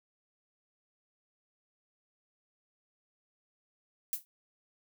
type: noise with exponential decay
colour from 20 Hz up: violet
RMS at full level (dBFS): -29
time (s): 4.13-4.25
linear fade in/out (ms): 0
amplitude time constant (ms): 24
effects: none